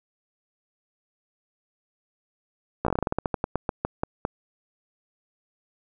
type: slowing click train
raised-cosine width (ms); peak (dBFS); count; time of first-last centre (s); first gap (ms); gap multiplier
1; -10; 19; 2.85-4.251; 15; 1.17
effects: none